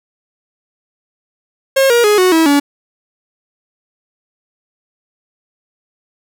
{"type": "tone with pitch steps", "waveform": "45% pulse", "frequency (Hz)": [539, 474.7, 418, 368.1, 324.2, 285.5], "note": ["C#5", "A#4", "G#4", "F#4", "E4", "D4"], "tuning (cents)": [-49, 31, 11, -9, -29, -49], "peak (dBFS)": -8, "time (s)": [1.76, 2.6], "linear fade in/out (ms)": 10, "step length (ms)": 140, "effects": []}